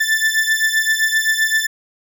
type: beating tone pair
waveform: 40% pulse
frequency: 1760 / 1767.7 Hz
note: A6 / A6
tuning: 0 / +8 cents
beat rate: 7.7 Hz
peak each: -17 / -17 dBFS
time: 0-1.67 s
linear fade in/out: 10 ms
effects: none